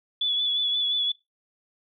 sine tone with vibrato, 3429 Hz, A7, 45 cents flat, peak -22 dBFS, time 0.21-1.12 s, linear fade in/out 5 ms, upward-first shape sine, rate 5.7 Hz, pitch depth 31 cents each way, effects noise-tail reverb RT60 0.2 s tail -21 dB re dry

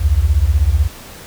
sine beating tone pair, 64.7 / 80.7 Hz, C2 / E2, -19 / -36 cents, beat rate 16 Hz, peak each -13 dBFS, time 0-0.88 s, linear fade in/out 20 ms, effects pink hiss -36 dBFS RMS until 1.26 s

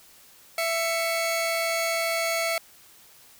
sawtooth tone pair together, 664.9 / 2217 Hz, E5 / C#7, +15 / 0 cents, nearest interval octave + major sixth, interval 2085 cents, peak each -22 / -25 dBFS, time 0.58-2.58 s, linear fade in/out 2 ms, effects white hiss -53 dBFS RMS until 3.39 s

